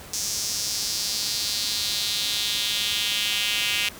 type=tone with high-pass filter sweep; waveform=square; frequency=109.7 Hz; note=A2; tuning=5 cents flat; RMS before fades=-26 dBFS; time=0.13-3.89 s; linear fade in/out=5 ms; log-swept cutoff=5900 to 2700 Hz; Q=3; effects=pink hiss -42 dBFS RMS until 3.99 s + high-pass 60 Hz 12 dB/octave